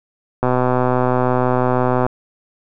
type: click train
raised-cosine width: 1 ms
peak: -3 dBFS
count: 207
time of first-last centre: 0.43-2.065 s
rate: 126 Hz
effects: none

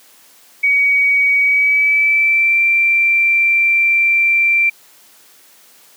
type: tone with pitch glide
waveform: sine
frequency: 2258 to 2354 Hz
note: C#7 to D7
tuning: +31 to +3 cents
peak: -10 dBFS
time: 0.63-4.7 s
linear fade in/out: 10 ms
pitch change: +72 cents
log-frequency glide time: 1.38-2.61 s
effects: white hiss -47 dBFS RMS until 5.96 s + high-pass 200 Hz 12 dB/octave

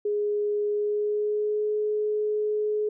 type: tone with pitch glide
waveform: sine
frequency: 415.3 to 423.3 Hz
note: G#4 to G#4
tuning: 0 to +33 cents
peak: -23 dBFS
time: 0.05-2.89 s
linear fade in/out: 5 ms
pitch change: +33 cents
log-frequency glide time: 0.69-1.7 s
effects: none

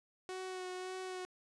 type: tone with vibrato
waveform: sawtooth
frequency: 370 Hz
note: F#4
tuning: in tune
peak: -37 dBFS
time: 0.29-1.25 s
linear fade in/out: 0 ms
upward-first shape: sine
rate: 1.8 Hz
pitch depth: 18 cents each way
effects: resampled to 22050 Hz

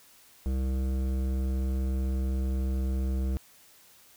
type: tone with hard clipping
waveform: triangle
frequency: 65.41 Hz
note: C2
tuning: in tune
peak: -28 dBFS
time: 0.46-3.37 s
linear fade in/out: 0 ms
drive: 17 dB
effects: white hiss -57 dBFS RMS until 4.16 s

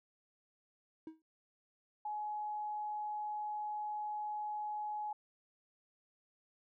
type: tone with exponential decay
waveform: triangle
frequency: 318.5 Hz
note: D#4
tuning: 41 cents sharp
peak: -39 dBFS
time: 1.07-1.22 s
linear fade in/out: 2 ms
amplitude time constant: 32 ms
type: tone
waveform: sine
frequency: 843 Hz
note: G#5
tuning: 26 cents sharp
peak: -37 dBFS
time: 2.05-5.13 s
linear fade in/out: 5 ms
effects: none

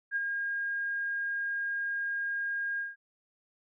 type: tone with ADSR envelope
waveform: sine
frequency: 1621 Hz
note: G#6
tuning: 42 cents flat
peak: -26 dBFS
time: 0.11-2.96 s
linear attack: 49 ms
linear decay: 28 ms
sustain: -4 dB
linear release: 170 ms
effects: none

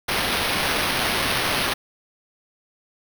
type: noise with sample-and-hold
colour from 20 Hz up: white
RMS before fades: -23 dBFS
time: 0.08-1.74 s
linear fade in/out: 10 ms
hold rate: 7350 Hz
effects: none

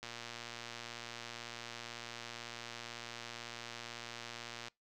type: click train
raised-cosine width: 0.2 ms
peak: -27 dBFS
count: 550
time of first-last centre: 0.03-4.683 s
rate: 118 Hz
effects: noise-tail reverb RT60 0.2 s tail -25 dB re dry

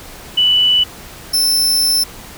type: tone pair in turn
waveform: sine / sawtooth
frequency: 2972 / 5317 Hz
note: F#7 / E8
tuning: +7 / +14 cents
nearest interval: minor seventh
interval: 1007 cents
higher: second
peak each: -9 dBFS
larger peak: neither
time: 0.37-0.84 / 1.33-2.04 s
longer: second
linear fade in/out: 10 ms
effects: pink hiss -35 dBFS RMS until 2.37 s

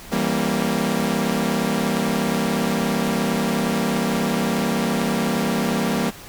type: chord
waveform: sawtooth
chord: E diminished seventh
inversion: none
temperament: equal with one note detuned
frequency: 164.81 / 196 / 233.1 / 270.1 Hz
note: E3 / G3 / Bb3 / Db4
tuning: 0 / 0 / 0 / -45 cents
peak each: -23 / -20 / -19 / -25 dBFS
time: 0.11-6.11 s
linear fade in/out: 20 ms
effects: pink hiss -40 dBFS RMS until 6.28 s

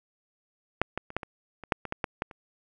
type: clicks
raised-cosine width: 0.5 ms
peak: -7 / -15 / -26 / -13 / -22 / -26 / -7 / -20 / -15 / -12 / -13 / -29 dBFS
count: 12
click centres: 0.816 / 0.976 / 1.104 / 1.166 / 1.232 / 1.637 / 1.722 / 1.853 / 1.924 / 2.042 / 2.221 / 2.312 s
effects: none

